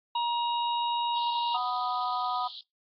harmonic tone, 947 Hz, A#5, 27 cents sharp, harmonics 1 / 3 / 4, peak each -26 / -38 / -37 dBFS, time 0.15-1.57 s, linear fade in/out 5 ms
pink band-pass noise, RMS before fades -44 dBFS, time 1.16-2.61 s, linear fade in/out 2 ms, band 3200 to 4500 Hz, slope 96 dB/octave
sine chord, B major, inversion second, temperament equal, 740 / 987.8 / 1244.5 Hz, F#5 / B5 / D#6, 0 / 0 / 0 cents, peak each -32 dBFS, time 1.54-2.48 s, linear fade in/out 10 ms
effects noise-tail reverb RT60 0.2 s tail -25 dB re dry + AAC 32 kbps

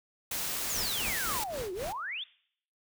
white noise, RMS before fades -34 dBFS, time 0.31-1.44 s, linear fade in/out 5 ms
sine exponential two-way sweep, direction down then up, 7370 to 349.2 to 3702 Hz, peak -34 dBFS, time 0.69-2.24 s, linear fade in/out 10 ms, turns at 1.73 s
pink noise with tremolo, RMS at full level -39 dBFS, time 0.74-1.93 s, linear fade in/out 10 ms, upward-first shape sine, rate 3.8 Hz, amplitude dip 90%
effects noise-tail reverb RT60 0.6 s tail -20 dB re dry

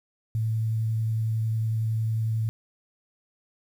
sine tone with vibrato, 111.3 Hz, A2, 20 cents sharp, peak -23 dBFS, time 0.35-2.49 s, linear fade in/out 0 ms, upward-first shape sine, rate 11 Hz, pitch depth 10 cents each way, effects 9-bit

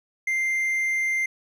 triangle tone, 2093 Hz, C7, in tune, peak -20 dBFS, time 0.27-1.26 s, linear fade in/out 5 ms, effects none

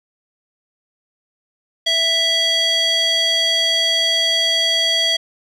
square tone with band-pass filter, 659.3 Hz, E5, in tune, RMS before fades -17 dBFS, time 1.86-5.17 s, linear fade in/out 10 ms, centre 3700 Hz, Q 4.5, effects none

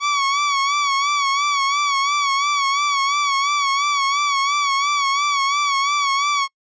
sawtooth tone with vibrato, 1130 Hz, C#6, 33 cents sharp, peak -13 dBFS, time 0-6.48 s, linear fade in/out 50 ms, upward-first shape sine, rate 2.9 Hz, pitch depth 58 cents each way, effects noise-tail reverb RT60 0.1 s tail -26 dB re dry + resampled to 16000 Hz

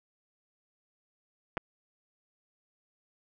clicks, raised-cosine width 0.5 ms, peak -17 dBFS, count 2, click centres 1.571 / 1.577 s, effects none

